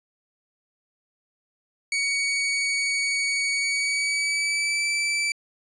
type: tone with pitch glide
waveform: sawtooth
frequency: 2244 to 2323 Hz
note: C#7 to D7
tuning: +21 to -20 cents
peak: -19 dBFS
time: 1.92-5.32 s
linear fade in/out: 2 ms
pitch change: +59 cents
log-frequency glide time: 3.57-4.86 s
effects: resampled to 22050 Hz